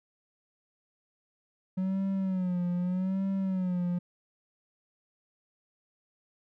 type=tone with vibrato; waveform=triangle; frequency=185 Hz; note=F#3; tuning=in tune; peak=-25 dBFS; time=1.77-3.99 s; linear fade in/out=10 ms; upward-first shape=sine; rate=0.82 Hz; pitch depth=84 cents each way; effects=none